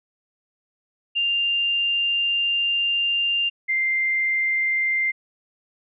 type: tone pair in turn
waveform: sine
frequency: 2794 / 2093 Hz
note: F7 / C7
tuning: 0 / 0 cents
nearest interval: perfect fourth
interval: 500 cents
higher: first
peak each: -19 dBFS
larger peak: neither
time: 1.15-3.5 / 3.68-5.12 s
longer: first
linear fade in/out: 20 ms
effects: none